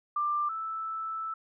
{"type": "tone pair in turn", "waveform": "sine", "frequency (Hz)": [1186, 1316.8], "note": ["D6", "E6"], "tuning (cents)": [17, -2], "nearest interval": "major second", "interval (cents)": 181, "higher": "second", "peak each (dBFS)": [-26, -32], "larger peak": "first", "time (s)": [[0.16, 0.49], [0.49, 1.34]], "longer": "second", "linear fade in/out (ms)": 5, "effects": []}